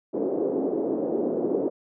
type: band-pass noise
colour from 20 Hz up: pink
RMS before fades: -26 dBFS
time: 0.13-1.7 s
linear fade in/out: 20 ms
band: 290 to 490 Hz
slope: 24 dB/octave
effects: none